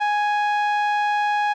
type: tone with low-pass filter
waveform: sawtooth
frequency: 831 Hz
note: G#5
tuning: 1 cent sharp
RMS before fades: -21 dBFS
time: 0-1.54 s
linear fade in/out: 20 ms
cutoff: 2200 Hz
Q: 0.7
effects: none